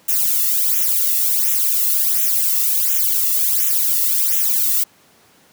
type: noise with flanger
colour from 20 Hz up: violet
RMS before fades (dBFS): -17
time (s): 0.08-4.84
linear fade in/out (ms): 10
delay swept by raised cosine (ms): 0.21 to 1.31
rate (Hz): 1.4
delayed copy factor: -1
effects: pink hiss -52 dBFS RMS until 5.52 s + high-pass 150 Hz 12 dB/octave